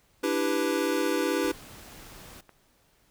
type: chord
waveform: square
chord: E minor seventh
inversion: third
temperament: equal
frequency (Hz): 293.7 / 329.6 / 392 / 493.9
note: D4 / E4 / G4 / B4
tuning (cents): 0 / 0 / 0 / 0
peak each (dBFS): -31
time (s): 0.23-1.52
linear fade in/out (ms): 10
type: clicks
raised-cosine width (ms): 0.5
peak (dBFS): -34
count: 2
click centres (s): 1.006 / 2.493
type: noise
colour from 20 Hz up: pink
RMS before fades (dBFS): -47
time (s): 1.44-2.41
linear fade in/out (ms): 5
effects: pink hiss -65 dBFS RMS until 3.1 s